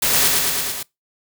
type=noise with echo; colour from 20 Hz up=white; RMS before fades=-18 dBFS; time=0.02-0.28 s; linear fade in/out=5 ms; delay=110 ms; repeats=5; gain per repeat=-2 dB; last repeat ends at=0.83 s; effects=noise-tail reverb RT60 0.2 s tail -24 dB re dry